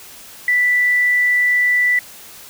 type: tone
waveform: sine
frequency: 1974 Hz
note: B6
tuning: 1 cent flat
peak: -12 dBFS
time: 0.48-1.99 s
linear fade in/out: 2 ms
effects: white hiss -39 dBFS RMS until 2.49 s